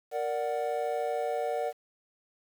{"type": "chord", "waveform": "triangle", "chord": "Bb augmented", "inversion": "none", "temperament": "equal", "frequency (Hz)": [466.2, 587.3, 740], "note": ["Bb4", "D5", "F#5"], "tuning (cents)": [0, 0, 0], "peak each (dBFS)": -31, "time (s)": [0.11, 1.73], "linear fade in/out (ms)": 50, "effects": ["9-bit"]}